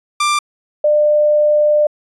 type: tone pair in turn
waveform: sawtooth / sine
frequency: 1184 / 598.2 Hz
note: D6 / D5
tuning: +14 / +32 cents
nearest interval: octave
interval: 1182 cents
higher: first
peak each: -9 dBFS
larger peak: neither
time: 0.2-0.39 / 0.84-1.87 s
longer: second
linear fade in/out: 5 ms
effects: resampled to 24000 Hz